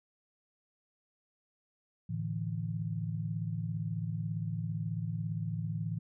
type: chord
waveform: sine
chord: A suspended fourth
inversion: none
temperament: equal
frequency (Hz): 110 / 146.83 / 164.81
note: A2 / D3 / E3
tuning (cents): 0 / 0 / 0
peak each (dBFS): -36 / -40 / -36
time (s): 2.09-5.99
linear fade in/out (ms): 10
effects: none